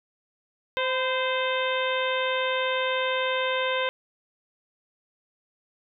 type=harmonic tone with a mistuned harmonic; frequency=519 Hz; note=C5; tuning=14 cents flat; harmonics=1 / 2 / 3 / 4 / 5 / 6 / 7; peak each=-27 / -30 / -32 / -33 / -34 / -35 / -35 dBFS; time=0.77-3.89 s; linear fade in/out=0 ms; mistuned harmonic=2; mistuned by=-37 cents; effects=none